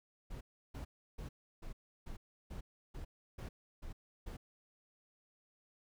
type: noise bursts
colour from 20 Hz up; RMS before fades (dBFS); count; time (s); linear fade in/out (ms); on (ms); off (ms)
brown; -45; 10; 0.3-4.37; 10; 110; 330
effects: none